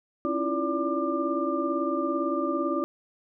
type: tone cluster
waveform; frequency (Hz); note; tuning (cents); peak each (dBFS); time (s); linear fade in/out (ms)
sine; 272.7 / 324.4 / 342.2 / 578 / 1194; C#4 / E4 / F4 / D5 / D6; -28 / -28 / -35 / -28 / +28; -31; 0.25-2.84; 0
effects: none